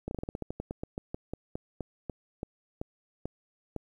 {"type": "slowing click train", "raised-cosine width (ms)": 2, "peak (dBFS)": -21, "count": 22, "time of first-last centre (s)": [0.08, 3.763], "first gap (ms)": 31, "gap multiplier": 1.15, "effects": ["10-bit"]}